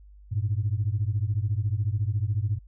sine beating tone pair, 98.3 / 112.3 Hz, G2 / A2, +5 / +36 cents, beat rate 14 Hz, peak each -25 / -26 dBFS, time 0.31-2.59 s, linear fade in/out 20 ms, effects tanh soft clip ceiling -17 dBFS + added 50 Hz sine -47 dBFS peak until 2.67 s

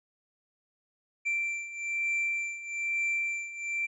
triangle beating tone pair, 2349 / 2350.1 Hz, D7 / D7, 0 / +1 cents, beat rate 1.1 Hz, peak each -33 / -29 dBFS, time 1.25-3.87 s, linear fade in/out 20 ms, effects resampled to 22050 Hz

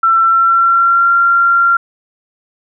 sine tone with pitch glide, 1343 to 1380 Hz, E6 to F6, +32 to -21 cents, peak -7 dBFS, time 0.03-1.77 s, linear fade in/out 5 ms, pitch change +47 cents, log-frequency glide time 0.21-1.11 s, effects none

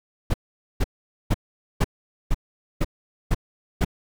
brown noise bursts, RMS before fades -18 dBFS, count 8, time 0.3-3.848 s, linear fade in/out 10 ms, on 41 ms, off 460 ms, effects none

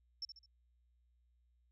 sine tone with echo, 5400 Hz, E8, 41 cents sharp, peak -39 dBFS, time 0.22-0.25 s, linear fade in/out 2 ms, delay 70 ms, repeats 3, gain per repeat -8 dB, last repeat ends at 0.46 s, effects added 60 Hz sine -70 dBFS peak until 1.71 s

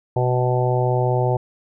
harmonic tone, 125 Hz, B2, 21 cents sharp, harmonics 1 / 3 / 4 / 5 / 6 / 7, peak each -19 / -24 / -25 / -26 / -27 / -27 dBFS, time 0.16-1.37 s, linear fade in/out 5 ms, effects none

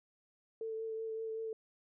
sine tone with vibrato, 445 Hz, A4, 20 cents sharp, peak -37 dBFS, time 0.61-1.53 s, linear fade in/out 2 ms, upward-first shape triangle, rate 5.3 Hz, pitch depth 18 cents each way, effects none

